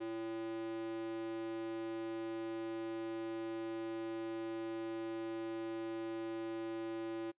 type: tone with high-pass filter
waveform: square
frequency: 112.5 Hz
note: A2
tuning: 39 cents sharp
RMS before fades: -41 dBFS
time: 0-7.32 s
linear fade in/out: 20 ms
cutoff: 380 Hz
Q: 8.8
effects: noise-tail reverb RT60 0.1 s tail -22 dB re dry + resampled to 8000 Hz